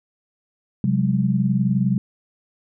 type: tone cluster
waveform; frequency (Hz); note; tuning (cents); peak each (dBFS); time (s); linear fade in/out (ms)
sine; 131.6 / 183.2 / 202.6; C3 / F#3 / G#3; +10 / -17 / -43; -21; 0.84-1.98; 2
effects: none